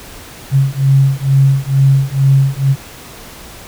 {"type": "beating tone pair", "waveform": "sine", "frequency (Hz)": [135.2, 137.4], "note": ["C#3", "C#3"], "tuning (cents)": [-43, -15], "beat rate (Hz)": 2.2, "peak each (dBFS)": -11, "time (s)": [0.51, 2.76], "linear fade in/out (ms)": 50, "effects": ["pink hiss -34 dBFS RMS until 3.67 s"]}